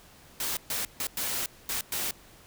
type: noise bursts at uneven times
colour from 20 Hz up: white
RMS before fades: -31 dBFS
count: 6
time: 0.4-0.57 / 0.7-0.85 / 1-1.07 / 1.17-1.46 / 1.69-1.81 / 1.92-2.11 s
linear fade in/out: 2 ms
effects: pink hiss -54 dBFS RMS until 2.46 s